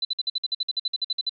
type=tone bursts; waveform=sine; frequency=4011 Hz; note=B7; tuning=26 cents sharp; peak=-22 dBFS; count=16; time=0.02-1.295 s; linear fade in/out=5 ms; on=30 ms; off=53 ms; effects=none